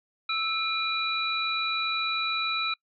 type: tone cluster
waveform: sine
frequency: 1317 / 2412 / 3930 Hz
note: E6 / D7 / B7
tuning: -2 / +46 / -9 cents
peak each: -30 dBFS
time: 0.29-2.74 s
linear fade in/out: 5 ms
effects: noise-tail reverb RT60 0.1 s tail -25 dB re dry